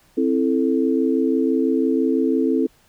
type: chord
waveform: sine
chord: A minor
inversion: first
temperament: just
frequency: 264 / 330 / 440 Hz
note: C4 / E4 / A4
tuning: +16 / +2 / 0 cents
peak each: -19 / -21 / -22 dBFS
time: 0.17-2.67 s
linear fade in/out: 10 ms
effects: pink hiss -57 dBFS RMS until 2.88 s